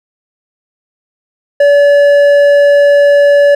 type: tone with hard clipping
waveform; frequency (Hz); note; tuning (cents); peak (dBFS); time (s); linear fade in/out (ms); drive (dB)
sine; 573; D5; -43; -5; 1.6-3.55; 5; 6
effects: none